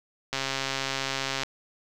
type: click train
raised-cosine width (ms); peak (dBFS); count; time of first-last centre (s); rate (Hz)
0.2; -11; 150; 0.33-1.434; 135
effects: none